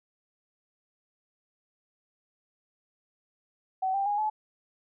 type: tone with pitch steps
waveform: sine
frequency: 757 / 789.1 / 822.7 / 857.6 Hz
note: F#5 / G5 / G#5 / A5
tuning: +39 / +11 / -17 / -45 cents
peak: -25 dBFS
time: 3.82-4.3 s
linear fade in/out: 10 ms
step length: 120 ms
effects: none